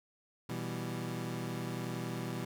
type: chord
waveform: 25% pulse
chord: E minor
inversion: second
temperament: equal with one note detuned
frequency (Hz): 123.47 / 164.81 / 195.21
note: B2 / E3 / G3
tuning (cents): 0 / 0 / -7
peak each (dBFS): -36 / -37 / -39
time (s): 0.49-2.45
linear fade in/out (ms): 5
effects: none